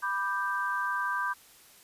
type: chord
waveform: sine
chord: G major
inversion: first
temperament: equal with one note detuned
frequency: 987.8 / 1185.6 / 1568 Hz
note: B5 / D6 / G6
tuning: 0 / +16 / 0 cents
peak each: -33 / -33 / -31 dBFS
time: 0.02-1.34 s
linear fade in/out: 20 ms
effects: white hiss -56 dBFS RMS until 1.83 s + resampled to 32000 Hz